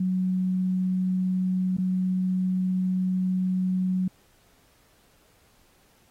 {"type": "tone with dropouts", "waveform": "sine", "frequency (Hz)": 185, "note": "F#3", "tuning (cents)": 0, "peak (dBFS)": -22, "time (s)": [0, 4.08], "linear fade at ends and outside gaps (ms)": 5, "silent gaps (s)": [1.769, 1.783], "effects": ["pink hiss -62 dBFS RMS until 6.1 s", "AAC 48 kbps"]}